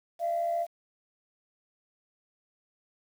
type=tone pair together; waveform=sine; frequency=608.5 / 683 Hz; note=D#5 / F5; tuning=-39 / -39 cents; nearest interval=major second; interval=200 cents; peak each=-35 / -26 dBFS; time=0.19-0.67 s; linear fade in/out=50 ms; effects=tanh soft clip ceiling -21 dBFS + 9-bit